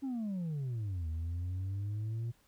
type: exponential two-way sweep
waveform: sine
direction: down then up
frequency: 280.1 to 78.9 to 118.6 Hz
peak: -31 dBFS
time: 0.02-2.32 s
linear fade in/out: 20 ms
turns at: 1.08 s
effects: tanh soft clip ceiling -33 dBFS + pink hiss -69 dBFS RMS until 2.47 s